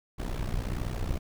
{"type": "noise with amplitude modulation", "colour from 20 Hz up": "brown", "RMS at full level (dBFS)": -27, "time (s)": [0.18, 1.19], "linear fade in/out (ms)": 20, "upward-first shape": "sine", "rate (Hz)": 61.6, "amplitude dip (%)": 85, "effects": []}